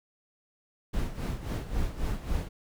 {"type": "noise with tremolo", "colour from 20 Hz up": "brown", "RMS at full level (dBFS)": -29, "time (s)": [0.93, 2.49], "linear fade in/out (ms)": 10, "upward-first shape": "sine", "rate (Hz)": 3.7, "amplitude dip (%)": 70, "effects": []}